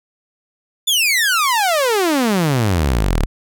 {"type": "exponential sweep", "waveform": "sawtooth", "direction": "down", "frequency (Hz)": [3570, 32.51], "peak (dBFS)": -10, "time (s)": [0.87, 3.26], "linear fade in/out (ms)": 10, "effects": []}